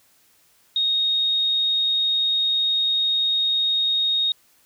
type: tone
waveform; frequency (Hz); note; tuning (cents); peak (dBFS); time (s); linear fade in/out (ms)
sine; 3729; A#7; 0; -18; 0.76-4.32; 2
effects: white hiss -59 dBFS RMS until 4.65 s